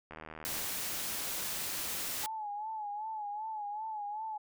click train, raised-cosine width 0.5 ms, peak -30 dBFS, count 43, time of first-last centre 0.11-0.644 s, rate 78.7 Hz
white noise, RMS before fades -37 dBFS, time 0.45-2.26 s, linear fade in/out 0 ms
sine tone with vibrato, 850 Hz, G#5, 40 cents sharp, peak -36 dBFS, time 2.23-4.38 s, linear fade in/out 10 ms, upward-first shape sine, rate 2.6 Hz, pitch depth 72 cents each way
effects none

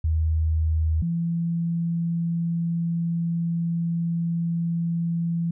sine tone pair in turn, 79.5 / 168.45 Hz, D#2 / E3, +38 / +38 cents, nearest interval octave + minor second, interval 1300 cents, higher second, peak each -19 / -22 dBFS, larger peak first, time 0.04-1.02 / 1.02-5.51 s, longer second, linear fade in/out 5 ms, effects none

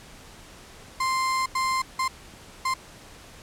35% pulse tone bursts at uneven times, 1046.5 Hz, C6, in tune, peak -21 dBFS, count 4, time 1-1.46 / 1.55-1.82 / 1.99-2.08 / 2.65-2.74 s, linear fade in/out 5 ms, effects pink hiss -47 dBFS RMS until 3.42 s + low-pass 10000 Hz 12 dB/octave

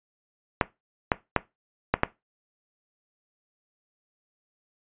clicks, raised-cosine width 0.5 ms, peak -4 dBFS, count 5, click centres 0.612 / 1.118 / 1.363 / 1.94 / 2.034 s, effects noise-tail reverb RT60 0.2 s tail -17 dB re dry + resampled to 8000 Hz

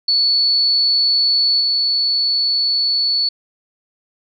sine tone with level steps, 4435 Hz, C#8, in tune, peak -12 / -14 dBFS, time 0.08-3.29 s, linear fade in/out 5 ms, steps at 1.6 s, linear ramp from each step 10 ms, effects none

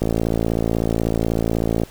click train, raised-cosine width 2 ms, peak -6 dBFS, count 103, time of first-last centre 0.02-1.835 s, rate 56.2 Hz, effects pink hiss -45 dBFS RMS until 1.9 s

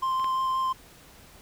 triangle tone with vibrato, 1046.5 Hz, C6, in tune, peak -22 dBFS, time 0.02-0.73 s, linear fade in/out 10 ms, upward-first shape triangle, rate 5.7 Hz, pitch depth 10 cents each way
clicks, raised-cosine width 0.3 ms, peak -27 / -21 dBFS, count 2, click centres 0.197 / 0.244 s
effects pink hiss -52 dBFS RMS until 1.41 s

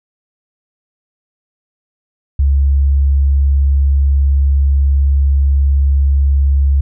sine tone, 69.3 Hz, C#2, in tune, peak -8 dBFS, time 2.39-6.81 s, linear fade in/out 5 ms, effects none

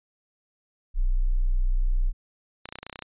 sine tone, 30.87 Hz, B0, in tune, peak -19 dBFS, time 0.94-2.13 s, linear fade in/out 50 ms
clicks, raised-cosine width 0.2 ms, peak -18 dBFS, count 12, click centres 2.656 / 2.689 / 2.725 / 2.756 / 2.787 / 2.83 / 2.866 / 2.897 / 2.928 / 2.958 / 2.991 / 3.023 s
effects resampled to 8000 Hz

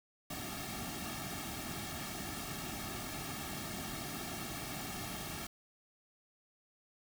pink noise with comb filter, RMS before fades -42 dBFS, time 0.3-5.47 s, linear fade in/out 5 ms, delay 2 ms, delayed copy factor -0.85, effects none

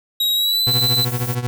45% pulse tone with pitch glide, 3820 to 4015 Hz, A#7 to B7, +42 to +28 cents, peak -15 dBFS, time 0.2-1.05 s, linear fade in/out 5 ms, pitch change +86 cents, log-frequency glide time 0.34-0.64 s
40% pulse tone with tremolo, 122.5 Hz, B2, 14 cents flat, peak -16 dBFS, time 0.67-1.47 s, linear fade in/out 0 ms, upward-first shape triangle, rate 13 Hz, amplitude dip 85%
violet noise, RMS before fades -29 dBFS, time 0.71-1.35 s, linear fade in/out 5 ms
effects none

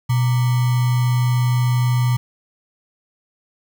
sine tone with sample-and-hold, 123.47 Hz, B2, in tune, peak -14 dBFS, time 0.09-2.17 s, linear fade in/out 10 ms, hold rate 1050 Hz, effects none

